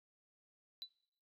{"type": "tone with exponential decay", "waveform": "sine", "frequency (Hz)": 3976, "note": "B7", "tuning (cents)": 11, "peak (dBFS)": -37, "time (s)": [0.82, 0.9], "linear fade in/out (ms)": 0, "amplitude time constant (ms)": 16, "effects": ["noise-tail reverb RT60 0.7 s tail -22 dB re dry", "tanh soft clip ceiling -39 dBFS"]}